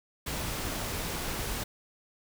pink noise, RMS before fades -34 dBFS, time 0.26-1.64 s, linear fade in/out 10 ms, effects none

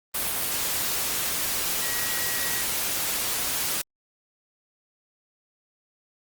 sine tone in noise, 1912 Hz, A#6, 43 cents sharp, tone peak -34 dBFS, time 1.82-2.62 s, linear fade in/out 10 ms, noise white, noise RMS -27 dBFS, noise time 0.14-3.82 s, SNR -10 dB, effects Opus 32 kbps

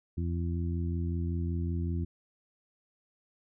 harmonic tone, 85.3 Hz, F2, 40 cents flat, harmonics 1 / 2 / 3 / 4, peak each -30 / -36 / -40 / -42 dBFS, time 0.17-2.05 s, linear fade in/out 10 ms, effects none

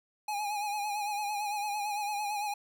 square tone with vibrato, 829 Hz, G#5, 3 cents flat, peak -32 dBFS, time 0.28-2.54 s, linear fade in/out 5 ms, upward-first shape sine, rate 8.9 Hz, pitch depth 50 cents each way, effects none

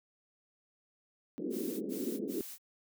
pink band-pass noise, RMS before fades -37 dBFS, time 1.38-2.41 s, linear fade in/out 0 ms, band 210 to 450 Hz, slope 48 dB/octave
blue noise bursts, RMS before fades -46 dBFS, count 3, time 1.5-2.584 s, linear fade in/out 50 ms, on 310 ms, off 77 ms
effects none

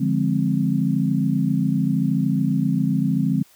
sine chord, D half-diminished seventh, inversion none, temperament equal, 146.83 / 174.61 / 207.7 / 261.6 Hz, D3 / F3 / Ab3 / C4, 0 / 0 / 0 / 0 cents, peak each -23 dBFS, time 0-3.43 s, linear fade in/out 10 ms, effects white hiss -54 dBFS RMS until 3.55 s

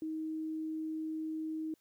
sine tone, 315.5 Hz, D#4, 24 cents sharp, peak -35 dBFS, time 0.02-1.74 s, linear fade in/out 2 ms, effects white hiss -74 dBFS RMS until 1.8 s

